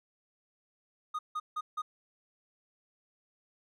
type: tone bursts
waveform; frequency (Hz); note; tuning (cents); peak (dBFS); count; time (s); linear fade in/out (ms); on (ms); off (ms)
triangle; 1237; D#6; -10; -30; 4; 1.14-1.82; 10; 50; 160
effects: none